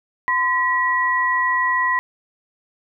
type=tone pair together; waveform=sine; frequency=1021 / 1927.4 Hz; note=C6 / B6; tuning=-43 / -43 cents; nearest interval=major seventh; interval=1100 cents; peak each=-19 dBFS; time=0.28-1.99 s; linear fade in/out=0 ms; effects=none